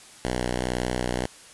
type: tone with vibrato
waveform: 5% pulse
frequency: 61.74 Hz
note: B1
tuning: in tune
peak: -14 dBFS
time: 0.25-1.26 s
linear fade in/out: 0 ms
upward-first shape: sine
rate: 3.3 Hz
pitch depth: 16 cents each way
effects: white hiss -48 dBFS RMS until 1.53 s + resampled to 24000 Hz